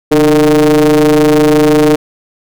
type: ring-modulated tone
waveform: square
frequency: 77.78 Hz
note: D#2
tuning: in tune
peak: -3 dBFS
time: 0.11-1.96 s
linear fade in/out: 10 ms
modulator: 376 Hz
effects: none